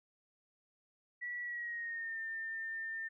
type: tone with pitch glide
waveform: sine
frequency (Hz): 1943 to 1802.4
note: B6 to A6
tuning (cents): -29 to +41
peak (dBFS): -38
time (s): 1.21-3.09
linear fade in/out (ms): 20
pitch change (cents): -130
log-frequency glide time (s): 1.42-2.19
effects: none